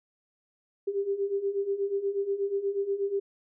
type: beating tone pair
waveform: sine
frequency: 392 / 400.3 Hz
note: G4 / G4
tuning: 0 / +36 cents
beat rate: 8.3 Hz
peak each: -32 / -28 dBFS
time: 0.87-3.2 s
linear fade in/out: 10 ms
effects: none